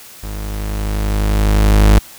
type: tone with level ramp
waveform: 40% pulse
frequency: 51.7 Hz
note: G#1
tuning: 7 cents flat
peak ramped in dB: -23 to -4 dBFS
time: 0.23-1.99 s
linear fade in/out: 5 ms
effects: white hiss -38 dBFS RMS until 2.18 s